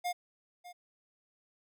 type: tone with echo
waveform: square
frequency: 711 Hz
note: F5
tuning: 31 cents sharp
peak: -32 dBFS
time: 0.04-0.13 s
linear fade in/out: 20 ms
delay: 600 ms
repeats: 1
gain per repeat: -15 dB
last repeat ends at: 0.73 s
effects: none